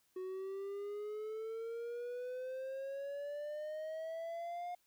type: exponential sweep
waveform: triangle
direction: up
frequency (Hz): 368.6 to 714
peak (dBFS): -38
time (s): 0.16-4.75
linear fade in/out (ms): 5
effects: white hiss -75 dBFS RMS until 4.86 s